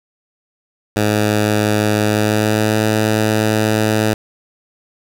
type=tone with pitch glide; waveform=10% pulse; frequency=105.9 to 108.38 Hz; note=G#2 to A2; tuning=+34 to -26 cents; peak=-5 dBFS; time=0.96-4.14 s; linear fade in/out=5 ms; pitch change=+40 cents; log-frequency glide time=2.01-2.78 s; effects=none